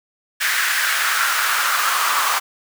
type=noise with high-pass filter sweep; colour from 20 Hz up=pink; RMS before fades=-19 dBFS; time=0.4-2.4 s; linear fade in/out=20 ms; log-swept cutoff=1700 to 1100 Hz; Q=3.5; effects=none